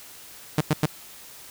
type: tone bursts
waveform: sawtooth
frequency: 152.8 Hz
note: D#3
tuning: 31 cents flat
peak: -14 dBFS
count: 3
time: 0.58-0.859 s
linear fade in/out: 2 ms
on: 29 ms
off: 96 ms
effects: white hiss -45 dBFS RMS until 1.5 s